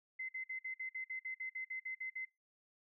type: tone bursts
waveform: sine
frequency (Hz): 2057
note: C7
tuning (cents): -30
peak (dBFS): -39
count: 14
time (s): 0.19-2.253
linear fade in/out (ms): 10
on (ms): 100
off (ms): 51
effects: noise-tail reverb RT60 0.2 s tail -21 dB re dry